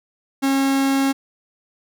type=tone; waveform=45% pulse; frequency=271.9 Hz; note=C#4; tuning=33 cents flat; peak=-16 dBFS; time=0.42-1.13 s; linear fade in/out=20 ms; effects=none